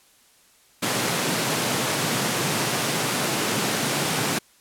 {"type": "high-pass noise", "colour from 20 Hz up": "pink", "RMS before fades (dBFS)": -24, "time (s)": [0.82, 4.39], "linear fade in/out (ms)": 10, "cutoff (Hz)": 120, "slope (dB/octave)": 48, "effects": ["white hiss -57 dBFS RMS until 4.6 s", "low-pass 12000 Hz 12 dB/octave"]}